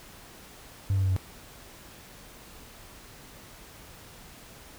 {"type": "tone with pitch steps", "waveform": "triangle", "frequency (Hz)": [98, 96.48, 94.99, 93.52], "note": ["G2", "G2", "F#2", "F#2"], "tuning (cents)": [0, -27, 46, 19], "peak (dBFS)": -19, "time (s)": [0.9, 1.164], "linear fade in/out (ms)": 0, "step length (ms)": 66, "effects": ["tanh soft clip ceiling -18 dBFS", "pink hiss -49 dBFS RMS until 4.78 s"]}